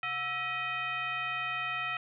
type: tone with frequency modulation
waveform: sine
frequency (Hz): 1911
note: A#6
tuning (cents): +43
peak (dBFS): -31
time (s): 0.03-1.97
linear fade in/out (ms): 2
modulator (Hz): 593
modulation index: 1.6
effects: none